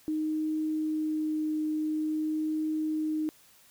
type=tone with vibrato; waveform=sine; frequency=309.8 Hz; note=D#4; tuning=7 cents flat; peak=-27 dBFS; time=0.08-3.29 s; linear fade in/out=0 ms; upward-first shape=triangle; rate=0.48 Hz; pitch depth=9 cents each way; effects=white hiss -59 dBFS RMS until 3.7 s